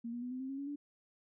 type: tone with pitch steps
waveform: sine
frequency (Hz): 233.1 / 240.3 / 247.8 / 255.5 / 263.5 / 271.7 / 280.1 / 288.8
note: A#3 / B3 / B3 / C4 / C4 / C#4 / C#4 / D4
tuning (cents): 0 / -47 / +6 / -41 / +12 / -35 / +18 / -29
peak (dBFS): -38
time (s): 0.04-0.76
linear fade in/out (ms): 10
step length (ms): 90
effects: none